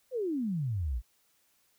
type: exponential sweep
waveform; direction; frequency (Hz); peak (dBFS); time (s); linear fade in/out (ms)
sine; down; 537 to 51.8; -29; 0.11-1.02; 50
effects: white hiss -70 dBFS RMS until 1.78 s